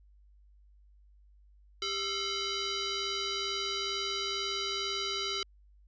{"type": "tone with frequency modulation", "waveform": "sine", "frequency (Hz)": 476.6, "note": "A#4", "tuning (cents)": 38, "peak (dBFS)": -31, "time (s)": [1.82, 5.43], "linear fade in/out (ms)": 2, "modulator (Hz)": 871, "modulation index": 5.5, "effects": ["added 50 Hz sine -57 dBFS peak until 5.87 s", "resampled to 16000 Hz"]}